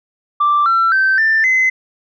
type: tone with pitch steps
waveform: sine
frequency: 1174.7 / 1349.4 / 1550 / 1780.5 / 2045 Hz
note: D6 / E6 / G6 / A6 / C7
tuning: 0 / +40 / -20 / +20 / -40 cents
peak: -9 dBFS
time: 0.4-1.7 s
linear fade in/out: 10 ms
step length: 260 ms
effects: tanh soft clip ceiling -7 dBFS